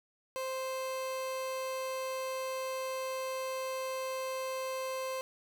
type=tone; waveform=30% pulse; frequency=523 Hz; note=C5; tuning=1 cent flat; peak=-32 dBFS; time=0.36-5.21 s; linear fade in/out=0 ms; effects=none